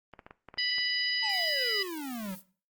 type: clicks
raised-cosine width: 0.5 ms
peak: -30 dBFS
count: 8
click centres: 0.137 / 0.192 / 0.265 / 0.309 / 0.487 / 0.541 / 0.575 / 0.783 s
type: harmonic tone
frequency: 987.8 Hz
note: B5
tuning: in tune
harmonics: 2 / 3 / 4 / 5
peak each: -33 / -33 / -39 / -30 dBFS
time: 0.58-1.83 s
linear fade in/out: 5 ms
type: exponential sweep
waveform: square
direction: down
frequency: 909 to 178.4 Hz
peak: -36 dBFS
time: 1.22-2.36 s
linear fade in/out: 20 ms
type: noise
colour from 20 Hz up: violet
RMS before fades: -48 dBFS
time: 1.29-2.43 s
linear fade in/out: 50 ms
effects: noise-tail reverb RT60 0.4 s tail -17 dB re dry + Opus 24 kbps